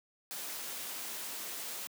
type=noise; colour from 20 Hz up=white; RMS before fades=-41 dBFS; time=0.31-1.87 s; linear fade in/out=0 ms; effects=high-pass 200 Hz 12 dB/octave